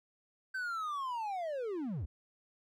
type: linear sweep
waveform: triangle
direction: down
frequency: 1555 to 57.3 Hz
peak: -33 dBFS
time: 0.54-2.06 s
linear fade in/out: 10 ms
effects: none